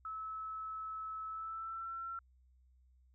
sine tone with pitch glide, 1300 to 1350.5 Hz, E6 to E6, -24 to +42 cents, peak -40 dBFS, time 0.05-2.19 s, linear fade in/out 2 ms, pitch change +66 cents, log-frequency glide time 1.27-1.93 s, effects added 63 Hz sine -64 dBFS peak until 3.14 s

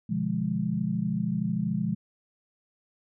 sine chord, B diminished seventh, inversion none, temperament equal, 123.47 / 146.83 / 174.61 / 207.7 Hz, B2 / D3 / F3 / Ab3, 0 / 0 / 0 / 0 cents, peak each -34 / -35 / -29 / -29 dBFS, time 0.09-1.95 s, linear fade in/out 10 ms, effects none

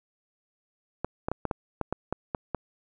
clicks, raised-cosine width 1 ms, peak -14 dBFS, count 10, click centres 1.046 / 1.285 / 1.316 / 1.453 / 1.512 / 1.813 / 1.926 / 2.126 / 2.348 / 2.547 s, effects none

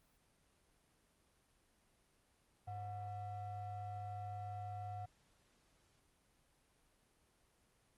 triangle ring-modulated tone, 312.9 Hz, D#4, 10 cents sharp, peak -38 dBFS, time 2.67-5.06 s, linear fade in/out 10 ms, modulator 414 Hz, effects pink hiss -74 dBFS RMS until 7.97 s + Opus 32 kbps

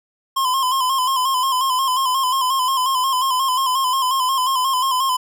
square tone with vibrato, 1042 Hz, C6, 7 cents flat, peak -17 dBFS, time 0.36-5.17 s, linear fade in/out 10 ms, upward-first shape square, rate 5.6 Hz, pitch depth 51 cents each way, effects none

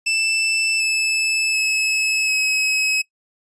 sawtooth tone with pitch steps, 2648 / 2618 / 2588 / 2558 Hz, E7 / E7 / E7 / D#7, +7 / -13 / -32 / +47 cents, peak -14 dBFS, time 0.06-3.02 s, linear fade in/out 10 ms, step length 740 ms, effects noise-tail reverb RT60 0.1 s tail -21 dB re dry + resampled to 22050 Hz

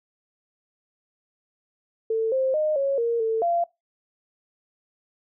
sine tone with pitch steps, 446.5 / 526 / 614 / 551 / 466.7 / 446.7 / 687 Hz, A4 / C5 / D#5 / C#5 / A#4 / A4 / F5, +25 / +9 / -23 / -11 / +2 / +26 / -29 cents, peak -20 dBFS, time 2.1-3.64 s, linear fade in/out 5 ms, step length 220 ms, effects noise-tail reverb RT60 0.2 s tail -21 dB re dry

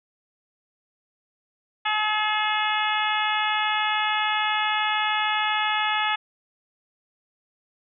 harmonic tone with a mistuned harmonic, 427 Hz, G#4, 48 cents sharp, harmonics 2 / 3 / 4 / 5 / 6 / 7 / 8, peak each -26 / -28 / -29 / -30 / -31 / -31 / -32 dBFS, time 1.85-6.16 s, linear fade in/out 10 ms, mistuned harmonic 7, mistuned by -49 cents, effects none

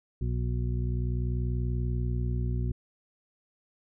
harmonic tone, 60.4 Hz, B1, 38 cents flat, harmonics 1 / 2 / 3 / 4 / 6, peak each -29 / -30 / -41 / -40 / -43 dBFS, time 0.21-2.72 s, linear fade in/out 5 ms, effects none

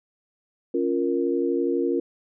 sine chord, Bb minor, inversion first, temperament equal, 277.2 / 349.2 / 466.2 Hz, Db4 / F4 / Bb4, 0 / 0 / 0 cents, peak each -26 / -24 / -26 dBFS, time 0.74-2 s, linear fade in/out 5 ms, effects none

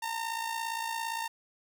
sawtooth tone with amplitude modulation, 912 Hz, A#5, 38 cents flat, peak -26 dBFS, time 0.02-1.28 s, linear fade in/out 10 ms, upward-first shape sine, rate 57.5 Hz, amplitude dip 60%, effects none

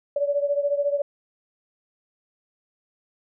sine beating tone pair, 569 / 583 Hz, C#5 / D5, +45 / -13 cents, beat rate 14 Hz, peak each -22 / -26 dBFS, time 0.16-1.02 s, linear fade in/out 5 ms, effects none

